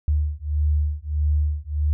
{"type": "beating tone pair", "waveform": "sine", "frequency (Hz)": [74, 75.6], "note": ["D2", "D#2"], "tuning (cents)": [14, -49], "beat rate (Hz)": 1.6, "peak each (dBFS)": -22, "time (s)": [0.08, 1.93], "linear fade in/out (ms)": 0, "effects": []}